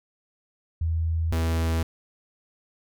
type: tone pair in turn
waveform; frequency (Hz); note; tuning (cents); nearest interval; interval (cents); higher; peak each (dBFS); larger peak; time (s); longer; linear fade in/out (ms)
sine / 45% pulse; 81.7 / 81.7; E2 / E2; -15 / -15; unison; 0; neither; -22; neither; 0.81-1.32 / 1.32-1.83; neither; 5
effects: none